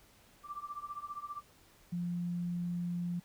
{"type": "tone with tremolo", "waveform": "sine", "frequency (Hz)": 1174.7, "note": "D6", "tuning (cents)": 0, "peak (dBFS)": -36, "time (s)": [0.43, 1.43], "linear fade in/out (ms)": 50, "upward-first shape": "triangle", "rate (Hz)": 15, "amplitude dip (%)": 95}
{"type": "tone", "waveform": "sine", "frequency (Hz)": 174.61, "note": "F3", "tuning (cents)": 0, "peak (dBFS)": -33, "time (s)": [1.92, 3.2], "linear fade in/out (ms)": 10}
{"effects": ["pink hiss -63 dBFS RMS until 3.24 s"]}